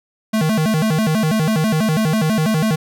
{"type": "tone with vibrato", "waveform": "square", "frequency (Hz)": 185, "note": "F#3", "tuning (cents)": 0, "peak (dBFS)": -15, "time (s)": [0.33, 2.76], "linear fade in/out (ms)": 10, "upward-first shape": "square", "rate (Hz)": 6.1, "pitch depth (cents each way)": 290, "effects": []}